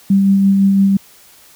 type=tone with tremolo; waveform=sine; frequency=196 Hz; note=G3; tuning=in tune; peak=-7 dBFS; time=0.1-0.97 s; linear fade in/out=5 ms; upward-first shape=sine; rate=5.9 Hz; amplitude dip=25%; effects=white hiss -45 dBFS RMS until 1.55 s